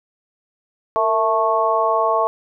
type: harmonic tone with a mistuned harmonic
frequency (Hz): 220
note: A3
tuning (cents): 0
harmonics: 2 / 3 / 4 / 5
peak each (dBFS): -23 / -19 / -22 / -19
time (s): 0.96-2.27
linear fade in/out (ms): 0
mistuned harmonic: 2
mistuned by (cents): +62
effects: none